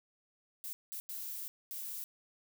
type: noise bursts at uneven times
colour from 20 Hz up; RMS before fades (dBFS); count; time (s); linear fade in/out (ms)
violet; -42; 4; 0.64-0.73 / 0.92-1 / 1.09-1.48 / 1.71-2.04; 0
effects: none